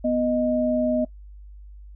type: tone pair together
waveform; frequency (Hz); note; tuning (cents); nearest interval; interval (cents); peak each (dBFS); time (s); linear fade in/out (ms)
sine; 246.9 / 621.1; B3 / D#5; 0 / -3; octave + major third; 1597; -22; 0.04-1.05; 10
effects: noise-tail reverb RT60 0.1 s tail -20 dB re dry + added 50 Hz sine -40 dBFS peak until 1.95 s